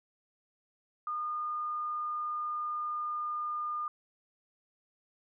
sine tone with pitch glide, 1219 to 1212 Hz, D#6 to D#6, -36 to -46 cents, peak -32 dBFS, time 1.07-3.88 s, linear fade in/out 2 ms, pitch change -10 cents, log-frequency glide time 1.38-3.55 s, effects none

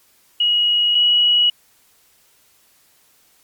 sine tone pair in turn, 2900 / 2918 Hz, F#7 / F#7, -35 / -25 cents, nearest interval unison, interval 10 cents, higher second, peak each -13 / -11 dBFS, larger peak second, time 0.4-0.95 / 0.95-1.5 s, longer neither, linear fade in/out 5 ms, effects white hiss -56 dBFS RMS until 3.43 s + MP3 96 kbps

